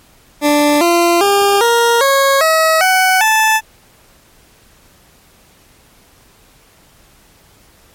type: tone with pitch steps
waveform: 20% pulse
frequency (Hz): 293.7 / 343.3 / 401.2 / 468.9 / 548.1 / 640.6 / 748.7 / 875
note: D4 / F4 / G4 / A#4 / C#5 / E5 / F#5 / A5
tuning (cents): 0 / -30 / +40 / +10 / -20 / -50 / +20 / -10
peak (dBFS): -4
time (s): 0.41-3.61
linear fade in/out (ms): 50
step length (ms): 400
effects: pink hiss -48 dBFS RMS until 7.94 s + MP3 64 kbps